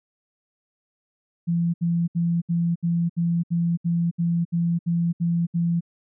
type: tone bursts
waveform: sine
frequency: 170 Hz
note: F3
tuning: 46 cents flat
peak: -19 dBFS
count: 13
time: 1.47-5.808 s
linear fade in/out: 20 ms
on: 270 ms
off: 69 ms
effects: none